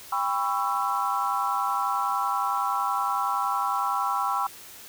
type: chord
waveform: sine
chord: C# half-diminished seventh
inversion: second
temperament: just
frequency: 798.3 / 997.9 / 1108.7 / 1330.5 Hz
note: G5 / B5 / C#6 / E6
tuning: +31 / +18 / 0 / +16 cents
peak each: -29 dBFS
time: 0.12-4.47 s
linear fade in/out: 5 ms
effects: white hiss -45 dBFS RMS until 4.88 s